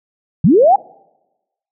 sine linear sweep, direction up, 130 to 830.6 Hz, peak -6 dBFS, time 0.44-0.76 s, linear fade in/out 5 ms, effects noise-tail reverb RT60 1.0 s tail -26 dB re dry

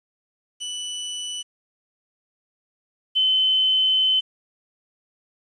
sawtooth / sine tone pair in turn, 2972 / 3054 Hz, F#7 / G7, +7 / -46 cents, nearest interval unison, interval 47 cents, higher second, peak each -25 / -16 dBFS, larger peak second, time 0.6-1.43 / 3.15-4.21 s, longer second, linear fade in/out 20 ms, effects resampled to 22050 Hz + 9-bit

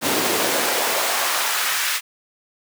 pink noise with high-pass filter sweep, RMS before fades -21 dBFS, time 0.01-2.01 s, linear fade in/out 50 ms, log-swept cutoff 240 to 1800 Hz, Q 1.2, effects none

